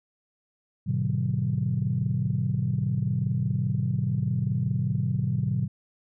sine chord, G# half-diminished seventh, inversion none, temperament just, 103.83 / 124.59 / 149.51 / 186.89 Hz, G#2 / B2 / D3 / F#3, 0 / +16 / +31 / +18 cents, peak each -30 / -26 / -29 / -30 dBFS, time 0.86-5.68 s, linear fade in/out 20 ms, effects tanh soft clip ceiling -14 dBFS

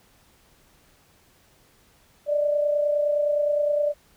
sine tone pair together, 587.3 / 617 Hz, D5 / D#5, 0 / -15 cents, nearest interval minor second, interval 85 cents, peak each -20 / -30 dBFS, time 2.26-3.94 s, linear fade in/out 50 ms, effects pink hiss -59 dBFS RMS until 4.16 s

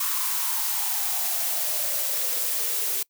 blue noise with high-pass filter sweep, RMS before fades -26 dBFS, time 0-3.03 s, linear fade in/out 5 ms, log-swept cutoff 1100 to 400 Hz, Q 6.2, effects noise-tail reverb RT60 0.1 s tail -24 dB re dry

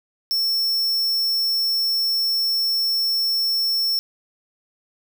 square tone, 5400 Hz, E8, 41 cents sharp, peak -19 dBFS, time 0.31-3.99 s, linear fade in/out 0 ms, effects 9-bit

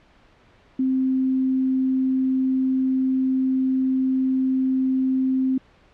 sine tone, 261.6 Hz, C4, in tune, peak -18 dBFS, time 0.79-5.58 s, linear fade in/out 5 ms, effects pink hiss -55 dBFS RMS until 5.93 s + low-pass 3000 Hz 12 dB/octave

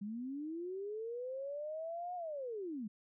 sine linear two-way sweep, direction up then down, 196 to 727 to 196 Hz, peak -39 dBFS, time 0.01-2.88 s, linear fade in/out 10 ms, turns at 2.15 s, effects none

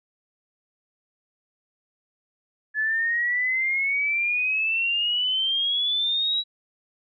sine exponential sweep, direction up, 1714 to 3901 Hz, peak -21 dBFS, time 2.74-6.44 s, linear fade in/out 50 ms, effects none

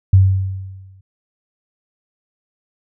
sine tone with exponential decay, 95.4 Hz, G2, 47 cents flat, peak -4 dBFS, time 0.13-1.01 s, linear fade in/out 5 ms, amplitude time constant 190 ms, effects none

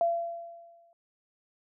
sine tone with exponential decay, 680 Hz, F5, 46 cents flat, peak -21 dBFS, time 0.01-0.93 s, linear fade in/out 1 ms, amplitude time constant 200 ms, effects none

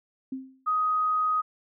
sine tone with exponential decay, 263.2 Hz, C4, 10 cents sharp, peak -28 dBFS, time 0.32-0.66 s, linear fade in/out 5 ms, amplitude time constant 72 ms
sine tone, 1253 Hz, D#6, 12 cents sharp, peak -22 dBFS, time 0.66-1.42 s, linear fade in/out 20 ms
effects none

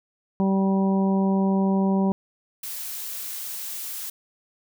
harmonic tone, 193.4 Hz, G3, 23 cents flat, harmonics 1 / 2 / 3 / 4 / 5, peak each -19 / -28 / -32 / -33 / -33 dBFS, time 0.4-2.12 s, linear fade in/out 0 ms
blue noise, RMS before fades -33 dBFS, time 2.63-4.1 s, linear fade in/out 5 ms
effects none

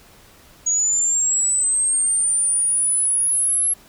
sine linear sweep, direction up, 6700 to 11140 Hz, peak -16 dBFS, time 0.66-3.74 s, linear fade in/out 10 ms, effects pink hiss -49 dBFS RMS until 3.88 s

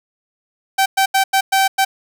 sawtooth tone bursts at uneven times, 774 Hz, G5, 22 cents flat, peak -8 dBFS, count 6, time 0.78-0.86 / 0.97-1.06 / 1.14-1.24 / 1.33-1.41 / 1.52-1.68 / 1.78-1.85 s, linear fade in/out 10 ms, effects none

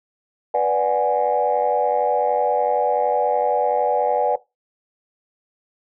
sine chord, G# half-diminished seventh, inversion first, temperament equal, 493.9 / 587.3 / 740 / 830.6 Hz, B4 / D5 / F#5 / G#5, 0 / 0 / 0 / 0 cents, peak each -21 dBFS, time 0.54-4.36 s, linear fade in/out 5 ms, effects noise-tail reverb RT60 0.2 s tail -18 dB re dry + tanh soft clip ceiling -8 dBFS

